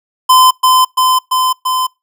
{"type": "tone with echo", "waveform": "square", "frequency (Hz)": 1025, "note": "C6", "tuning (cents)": -36, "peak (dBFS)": -5, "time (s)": [0.29, 0.51], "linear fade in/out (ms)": 10, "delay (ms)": 340, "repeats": 4, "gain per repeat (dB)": -2, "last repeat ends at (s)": 1.87, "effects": ["noise-tail reverb RT60 0.2 s tail -24 dB re dry"]}